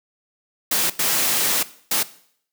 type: noise bursts at uneven times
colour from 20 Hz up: white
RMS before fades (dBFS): -20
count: 3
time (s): 0.71-0.9 / 0.99-1.63 / 1.91-2.03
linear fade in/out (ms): 5
effects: noise-tail reverb RT60 0.6 s tail -17 dB re dry + high-pass 150 Hz 12 dB/octave